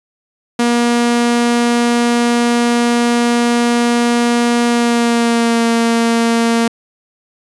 sawtooth tone with pitch glide, 238.1 to 231.2 Hz, A#3 to A#3, +37 to -14 cents, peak -7 dBFS, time 0.59-6.68 s, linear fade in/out 5 ms, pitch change -51 cents, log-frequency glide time 4.66-5.65 s, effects resampled to 24000 Hz

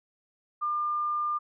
sine tone, 1200 Hz, D6, 37 cents sharp, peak -26 dBFS, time 0.61-1.39 s, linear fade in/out 20 ms, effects none

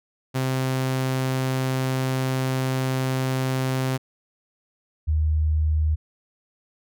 sawtooth / sine tone pair in turn, 130.81 / 77.44 Hz, C3 / D#2, 0 / -8 cents, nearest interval major sixth, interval 908 cents, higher first, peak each -18 dBFS, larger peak neither, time 0.34-3.98 / 5.07-5.96 s, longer first, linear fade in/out 20 ms, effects none

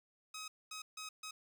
10% pulse tone bursts at uneven times, 1268 Hz, D#6, 32 cents sharp, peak -36 dBFS, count 4, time 0.34-0.48 / 0.71-0.82 / 0.97-1.09 / 1.23-1.31 s, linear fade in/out 5 ms, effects none

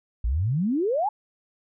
sine exponential sweep, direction up, 51.91 to 880 Hz, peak -21 dBFS, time 0.24-1.09 s, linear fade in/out 5 ms, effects none

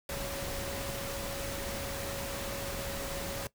sine tone in noise, 554.4 Hz, C#5, in tune, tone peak -40 dBFS, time 0.09-3.47 s, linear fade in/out 2 ms, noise pink, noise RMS -38 dBFS, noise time 0.09-3.47 s, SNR -5 dB, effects noise-tail reverb RT60 0.1 s tail -18 dB re dry

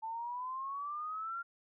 sine exponential sweep, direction up, 880 to 1396.9 Hz, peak -37 dBFS, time 0.02-1.43 s, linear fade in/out 20 ms, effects none

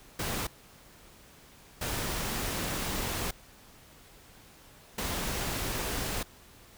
pink noise bursts at uneven times, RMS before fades -33 dBFS, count 3, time 0.19-0.47 / 1.81-3.31 / 4.98-6.23 s, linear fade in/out 5 ms, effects pink hiss -55 dBFS RMS until 6.77 s

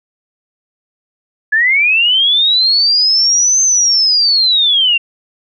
sine linear two-way sweep, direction up then down, 1685 to 6290 to 2710 Hz, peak -8 dBFS, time 1.52-4.98 s, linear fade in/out 10 ms, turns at 3.62 s, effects none

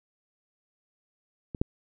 clicks, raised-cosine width 3 ms, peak -22 / -11 dBFS, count 2, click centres 1.548 / 1.615 s, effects none

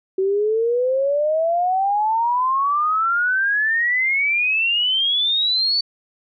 sine exponential sweep, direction up, 376.2 to 4533 Hz, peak -16 dBFS, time 0.18-5.81 s, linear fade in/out 5 ms, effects none

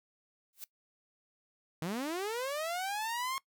blue noise with exponential growth, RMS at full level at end -39 dBFS, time 0.53-0.64 s, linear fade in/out 1 ms, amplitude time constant 22 ms
sawtooth linear sweep, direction up, 150.5 to 1084 Hz, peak -30 dBFS, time 1.82-3.38 s, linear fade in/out 0 ms
effects noise-tail reverb RT60 0.1 s tail -21 dB re dry

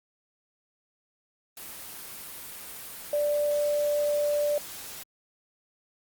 sine tone in noise, 587.3 Hz, D5, in tune, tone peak -23 dBFS, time 3.13-4.58 s, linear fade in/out 2 ms, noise white, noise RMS -41 dBFS, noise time 1.57-5.03 s, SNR +15 dB, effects Opus 24 kbps

